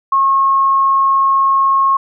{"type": "tone", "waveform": "sine", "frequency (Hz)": 1086, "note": "C#6", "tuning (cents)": -36, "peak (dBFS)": -9, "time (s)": [0.12, 1.97], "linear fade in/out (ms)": 5, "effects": []}